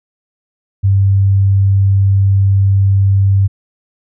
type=tone; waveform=sine; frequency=98 Hz; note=G2; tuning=in tune; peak=-7 dBFS; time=0.83-3.48 s; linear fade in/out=20 ms; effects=none